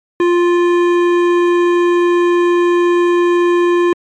sine tone with hard clipping, 349.2 Hz, F4, in tune, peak -11 dBFS, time 0.2-3.93 s, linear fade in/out 2 ms, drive 13 dB, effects MP3 48 kbps

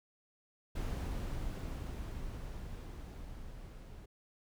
brown noise with level ramp, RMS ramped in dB -36 to -50 dBFS, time 0.75-4.06 s, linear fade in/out 10 ms, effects none

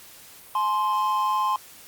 triangle tone pair together, 850 / 1046.5 Hz, G#5 / C6, +40 / 0 cents, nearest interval major third, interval 360 cents, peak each -25 / -20 dBFS, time 0.55-1.56 s, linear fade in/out 2 ms, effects white hiss -47 dBFS RMS until 1.87 s + Opus 48 kbps

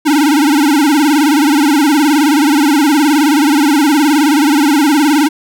square tone with vibrato, 293.7 Hz, D4, in tune, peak -8 dBFS, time 0.05-5.29 s, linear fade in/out 20 ms, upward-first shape sine, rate 19 Hz, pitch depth 140 cents each way, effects none

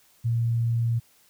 sine tone, 116.5 Hz, A#2, 1 cent flat, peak -21 dBFS, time 0.24-1 s, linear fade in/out 20 ms, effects white hiss -60 dBFS RMS until 1.29 s

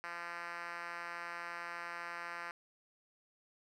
5% pulse tone with band-pass filter, 171.8 Hz, F3, 28 cents flat, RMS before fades -44 dBFS, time 0.04-2.51 s, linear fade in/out 0 ms, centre 1600 Hz, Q 1.1, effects none

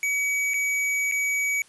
square tone with dropouts, 2270 Hz, C#7, 41 cents sharp, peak -23 dBFS, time 0.03-1.62 s, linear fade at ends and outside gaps 1 ms, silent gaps 0.536-0.541 / 1.114-1.121 s, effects white hiss -55 dBFS RMS until 1.68 s + resampled to 24000 Hz

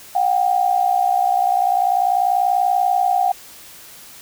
sine tone pair together, 723.6 / 784 Hz, F#5 / G5, -39 / 0 cents, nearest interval minor second, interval 139 cents, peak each -17 dBFS, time 0.15-3.32 s, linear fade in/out 5 ms, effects white hiss -41 dBFS RMS until 4.21 s

